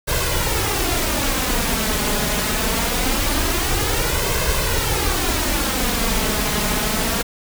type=noise with flanger; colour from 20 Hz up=pink; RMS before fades=-20 dBFS; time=0.07-7.23 s; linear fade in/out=20 ms; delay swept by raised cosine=1.9 to 4.8 ms; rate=0.23 Hz; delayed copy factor=+0.6; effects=none